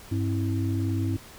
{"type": "tone cluster", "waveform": "sine", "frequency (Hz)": [100.3, 265.2, 327.1], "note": ["G2", "C4", "E4"], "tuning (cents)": [40, 23, -13], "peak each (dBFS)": [-25, -31, -32], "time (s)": [0.11, 1.17], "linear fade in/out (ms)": 10, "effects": ["pink hiss -47 dBFS RMS until 1.38 s"]}